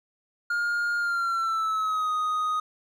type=tone with pitch glide; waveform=triangle; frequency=1416 to 1247 Hz; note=F6 to D#6; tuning=+23 to +3 cents; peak=-22 dBFS; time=0.5-2.6 s; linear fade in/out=5 ms; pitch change=-220 cents; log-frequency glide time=0.98-2.11 s; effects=none